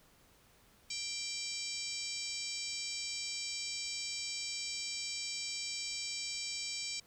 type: harmonic tone with a mistuned harmonic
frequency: 784 Hz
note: G5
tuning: in tune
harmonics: 3 / 4 / 5 / 6 / 7 / 8 / 9 / 10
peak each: -44 / -50 / -48 / -44 / -43 / -50 / -47 / -46 dBFS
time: 0.9-7 s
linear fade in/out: 5 ms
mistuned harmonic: 8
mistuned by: +27 cents
effects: pink hiss -65 dBFS RMS until 7.06 s